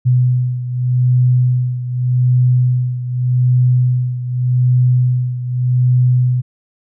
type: beating tone pair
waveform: sine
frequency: 125 / 125.84 Hz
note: B2 / B2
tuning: +21 / +33 cents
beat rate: 0.84 Hz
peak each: -12 / -17 dBFS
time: 0.05-6.42 s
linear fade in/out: 20 ms
effects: none